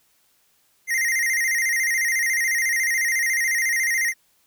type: tone with vibrato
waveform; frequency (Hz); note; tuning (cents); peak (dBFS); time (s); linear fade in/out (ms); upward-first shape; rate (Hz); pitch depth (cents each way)
square; 1975.5; B6; 0; -20; 0.87-4.14; 50; square; 14; 90
effects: white hiss -63 dBFS RMS until 4.46 s